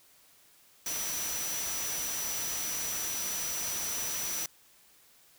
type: tone in noise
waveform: sine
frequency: 5900 Hz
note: F#8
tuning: 6 cents flat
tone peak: -35 dBFS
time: 0.86-4.46 s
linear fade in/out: 2 ms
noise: white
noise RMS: -36 dBFS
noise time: 0.86-4.46 s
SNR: -2 dB
effects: white hiss -61 dBFS RMS until 5.38 s